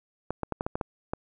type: clicks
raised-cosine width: 1 ms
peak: -15 dBFS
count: 8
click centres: 0.306 / 0.433 / 0.523 / 0.609 / 0.665 / 0.755 / 0.812 / 1.135 s
effects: none